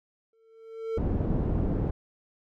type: tone with exponential growth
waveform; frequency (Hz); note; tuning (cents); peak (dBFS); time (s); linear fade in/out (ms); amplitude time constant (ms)
triangle; 449.2; A4; +36; -23; 0.33-0.98; 2; 140
type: low-pass noise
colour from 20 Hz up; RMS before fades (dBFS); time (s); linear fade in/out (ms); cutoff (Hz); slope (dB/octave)
pink; -27; 0.97-1.91; 10; 370; 12
effects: none